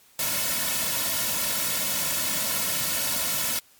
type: noise with comb filter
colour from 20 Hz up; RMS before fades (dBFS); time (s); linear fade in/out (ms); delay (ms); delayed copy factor
white; -26; 0.19-3.59; 2; 2.5; -0.85
effects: white hiss -57 dBFS RMS until 3.79 s + MP3 96 kbps